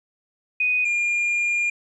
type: tone pair in turn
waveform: sine / triangle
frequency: 2489 / 2410 Hz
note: D#7 / D7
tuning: 0 / +44 cents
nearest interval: minor second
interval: 56 cents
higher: first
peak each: -18 dBFS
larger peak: neither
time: 0.6-0.85 / 0.85-1.7 s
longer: second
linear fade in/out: 5 ms
effects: resampled to 22050 Hz + 10-bit